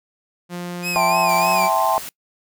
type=tone with pitch glide; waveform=sawtooth; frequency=176.1 to 185.07 Hz; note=F3 to F#3; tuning=+15 to +1 cents; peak=-23 dBFS; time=0.49-1.7 s; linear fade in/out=50 ms; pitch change=+86 cents; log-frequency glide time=1.44-1.57 s
type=tone with vibrato; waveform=sawtooth; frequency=2446 Hz; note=D#7; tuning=30 cents flat; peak=-19 dBFS; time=0.82-1.7 s; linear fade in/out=50 ms; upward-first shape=sine; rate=3.3 Hz; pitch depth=86 cents each way
type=chord; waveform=sine; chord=A minor seventh; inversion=second; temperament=equal; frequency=659.3 / 784 / 880 / 1046.5 Hz; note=E5 / G5 / A5 / C6; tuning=0 / 0 / 0 / 0 cents; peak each=-21 dBFS; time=0.96-1.98 s; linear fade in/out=0 ms
type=noise; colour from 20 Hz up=white; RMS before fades=-33 dBFS; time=1.29-2.09 s; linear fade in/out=0 ms
effects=noise-tail reverb RT60 0.1 s tail -24 dB re dry